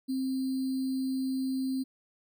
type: tone with sample-and-hold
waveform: sine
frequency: 263.2 Hz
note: C4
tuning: 10 cents sharp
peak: -28 dBFS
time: 0.08-1.84 s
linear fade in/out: 20 ms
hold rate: 4410 Hz
effects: none